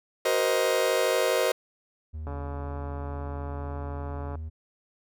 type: chord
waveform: 40% pulse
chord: C half-diminished seventh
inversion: second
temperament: just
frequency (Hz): 376.7 / 470.9 / 523.3 / 627.9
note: Gb4 / Bb4 / C5 / Eb5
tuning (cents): +31 / +18 / 0 / +16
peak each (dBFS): -30 / -27 / -26 / -27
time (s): 0.25-1.52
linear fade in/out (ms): 5
type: tone with pitch glide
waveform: triangle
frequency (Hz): 77.78 to 79.28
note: D#2 to D#2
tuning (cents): 0 to +33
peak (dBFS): -31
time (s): 2.13-4.5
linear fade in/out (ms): 20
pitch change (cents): +33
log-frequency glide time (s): 3.21-4.21
type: click train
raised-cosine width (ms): 1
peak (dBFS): -25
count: 297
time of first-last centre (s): 2.27-4.355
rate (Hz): 142
effects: none